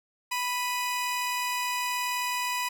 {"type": "tone pair together", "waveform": "sawtooth", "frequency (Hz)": [987.8, 2489], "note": ["B5", "D#7"], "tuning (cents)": [0, 0], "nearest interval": "octave + major third", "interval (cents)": 1600, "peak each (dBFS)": [-25, -30], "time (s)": [0.31, 2.69], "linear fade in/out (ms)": 10, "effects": []}